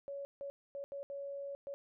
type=tone bursts at uneven times; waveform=sine; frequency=560 Hz; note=C#5; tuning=18 cents sharp; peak=-40 dBFS; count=6; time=0.08-0.25 / 0.41-0.5 / 0.75-0.84 / 0.92-1.03 / 1.1-1.55 / 1.67-1.74 s; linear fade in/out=0 ms; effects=none